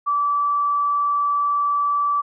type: tone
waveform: sine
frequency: 1157 Hz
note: D6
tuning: 26 cents flat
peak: -17 dBFS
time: 0.06-2.22 s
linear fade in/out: 20 ms
effects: none